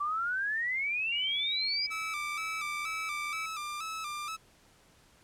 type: exponential sweep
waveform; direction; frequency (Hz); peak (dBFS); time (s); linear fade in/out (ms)
sine; up; 1148 to 5020; -29; 0-1.87; 10
type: tone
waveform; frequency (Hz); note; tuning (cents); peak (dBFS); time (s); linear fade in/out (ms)
sine; 2300; D7; -37; -36; 1.12-3.46; 5
type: tone with vibrato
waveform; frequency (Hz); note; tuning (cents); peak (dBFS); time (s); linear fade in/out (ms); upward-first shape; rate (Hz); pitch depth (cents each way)
sawtooth; 1244.5; D#6; 0; -32; 1.9-4.37; 20; square; 2.1; 75
effects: pink hiss -62 dBFS RMS until 5.23 s + low-pass 11000 Hz 12 dB/octave